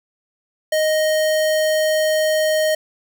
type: tone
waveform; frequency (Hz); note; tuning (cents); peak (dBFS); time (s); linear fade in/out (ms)
square; 622.3; D#5; 0; -16; 0.72-2.75; 5
effects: none